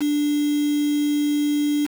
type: tone with quantisation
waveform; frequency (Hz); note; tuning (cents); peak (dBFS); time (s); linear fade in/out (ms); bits
sine; 293.7; D4; 0; -18; 0-1.87; 20; 5
effects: none